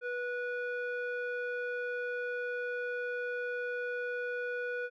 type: tone with low-pass filter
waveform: square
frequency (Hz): 489.1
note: B4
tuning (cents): -17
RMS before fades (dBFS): -36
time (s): 0.01-4.9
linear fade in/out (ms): 50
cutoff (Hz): 1800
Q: 6.2
effects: none